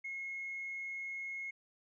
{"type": "tone with tanh clipping", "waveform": "triangle", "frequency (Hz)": 2165, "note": "C#7", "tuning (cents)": -41, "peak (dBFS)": -39, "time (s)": [0.04, 1.51], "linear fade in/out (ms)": 10, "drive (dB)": 4, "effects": ["resampled to 16000 Hz"]}